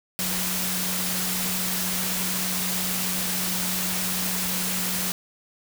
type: tone in noise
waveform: sine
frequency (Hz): 183.3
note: F#3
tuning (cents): -16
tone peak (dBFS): -32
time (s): 0.19-5.12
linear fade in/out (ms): 0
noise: white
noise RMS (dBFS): -27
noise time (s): 0.19-5.12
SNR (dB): -8
effects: none